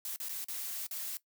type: noise with dropouts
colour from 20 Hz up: blue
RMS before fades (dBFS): -39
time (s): 0.05-1.17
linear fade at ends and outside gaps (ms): 1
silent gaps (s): 0.161-0.201 / 0.286-0.293 / 0.443-0.484 / 0.867-0.91
effects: noise-tail reverb RT60 0.1 s tail -18 dB re dry